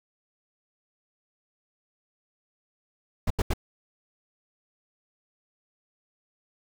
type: noise bursts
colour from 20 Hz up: brown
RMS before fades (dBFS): -23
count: 3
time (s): 3.27-3.536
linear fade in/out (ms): 5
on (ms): 34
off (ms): 82
effects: none